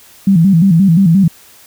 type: tone with vibrato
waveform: sine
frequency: 179.2 Hz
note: F3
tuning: 45 cents sharp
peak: -5 dBFS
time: 0.27-1.28 s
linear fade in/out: 5 ms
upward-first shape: square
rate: 5.7 Hz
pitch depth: 150 cents each way
effects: white hiss -42 dBFS RMS until 1.66 s